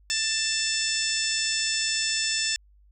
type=harmonic tone; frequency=886 Hz; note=A5; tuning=12 cents sharp; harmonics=2 / 3 / 4 / 5 / 6 / 7 / 8 / 9; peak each=-33 / -32 / -32 / -38 / -28 / -39 / -32 / -34 dBFS; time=0.1-2.56 s; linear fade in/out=0 ms; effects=added 50 Hz sine -54 dBFS peak until 2.91 s